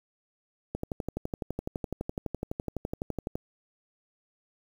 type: click train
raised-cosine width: 2 ms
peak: -18 dBFS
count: 32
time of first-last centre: 0.75-3.355 s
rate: 11.9 Hz
effects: 8-bit